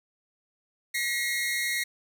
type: tone pair together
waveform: sawtooth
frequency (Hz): 1915 / 2144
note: A#6 / C7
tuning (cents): +46 / +42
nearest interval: major second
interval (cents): 196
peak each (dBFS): -26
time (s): 0.94-1.84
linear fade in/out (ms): 10
effects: none